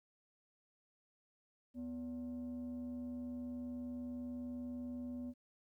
sine tone with frequency modulation, 247.3 Hz, B3, 3 cents sharp, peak -40 dBFS, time 1.74-5.34 s, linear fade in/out 50 ms, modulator 323 Hz, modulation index 0.37, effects tanh soft clip ceiling -37 dBFS + 13-bit

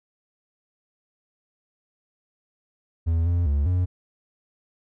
triangle tone with pitch steps, 82.6 / 86.7 / 71.5 / 90 Hz, E2 / F2 / D2 / F#2, +4 / -12 / -46 / -47 cents, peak -17 dBFS, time 3.06-3.86 s, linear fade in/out 20 ms, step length 200 ms, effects none

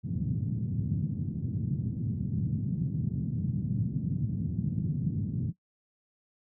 pink band-pass noise, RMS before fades -31 dBFS, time 0.03-5.53 s, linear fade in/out 50 ms, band 110 to 190 Hz, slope 24 dB/octave, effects noise-tail reverb RT60 0.1 s tail -20 dB re dry

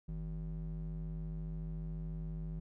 triangle ring-modulated tone, 103.83 Hz, G#2, in tune, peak -33 dBFS, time 0.08-2.6 s, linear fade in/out 10 ms, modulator 56.7 Hz, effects none

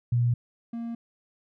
sine / triangle tone pair in turn, 120.3 / 232.5 Hz, B2 / A#3, -45 / -4 cents, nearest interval major seventh, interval 1141 cents, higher second, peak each -20 / -29 dBFS, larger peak first, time 0.12-0.34 / 0.73-0.95 s, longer neither, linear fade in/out 5 ms, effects none

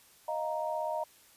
sine chord, Eb suspended second, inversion none, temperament equal, 622.3 / 698.5 / 932.3 Hz, Eb5 / F5 / Bb5, 0 / 0 / 0 cents, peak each -34 / -38 / -35 dBFS, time 0.28-1.04 s, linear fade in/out 5 ms, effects white hiss -60 dBFS RMS until 1.36 s + resampled to 32000 Hz

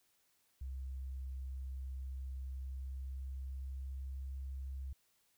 sine tone with pitch glide, 65.7 to 66.77 Hz, C2 to C2, +8 to +36 cents, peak -40 dBFS, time 0.61-4.93 s, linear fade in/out 5 ms, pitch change +28 cents, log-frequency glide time 2.38-4.28 s, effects white hiss -75 dBFS RMS until 5.37 s

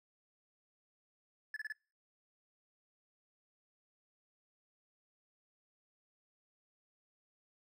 triangle tone bursts, 1727 Hz, A6, 33 cents flat, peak -36 dBFS, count 4, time 1.54-1.723 s, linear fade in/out 2 ms, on 24 ms, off 29 ms, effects noise-tail reverb RT60 0.4 s tail -26 dB re dry

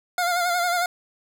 25% pulse tone with vibrato, 705 Hz, F5, 16 cents sharp, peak -17 dBFS, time 0.18-0.86 s, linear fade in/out 2 ms, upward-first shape sine, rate 11 Hz, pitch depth 47 cents each way, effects none

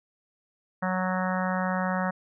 harmonic tone, 185 Hz, F#3, in tune, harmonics 1 / 3 / 4 / 5 / 6 / 7 / 8 / 9 / 10, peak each -28 / -33 / -34 / -35 / -36 / -36 / -37 / -38 / -38 dBFS, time 0.82-2.11 s, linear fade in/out 10 ms, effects none

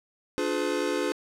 square chord, D diminished seventh, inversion none, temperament just, 293.7 / 352.4 / 422.9 / 507.5 Hz, D4 / F4 / Ab4 / Cb5, 0 / +16 / +31 / +47 cents, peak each -32 dBFS, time 0.38-1.12 s, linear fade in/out 0 ms, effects low-pass 9000 Hz 12 dB/octave + 10-bit

